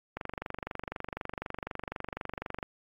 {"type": "click train", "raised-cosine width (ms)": 0.5, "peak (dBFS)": -20, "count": 60, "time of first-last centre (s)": [0.17, 2.628], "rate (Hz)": 24, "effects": ["AAC 32 kbps"]}